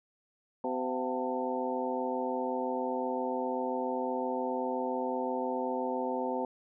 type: harmonic tone with a mistuned harmonic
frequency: 127.6 Hz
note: C3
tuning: 43 cents flat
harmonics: 2 / 3 / 4 / 5 / 6 / 7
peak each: -36 / -38 / -35 / -40 / -41 / -36 dBFS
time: 0.64-6.45 s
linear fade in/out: 2 ms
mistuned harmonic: 5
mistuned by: +110 cents
effects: none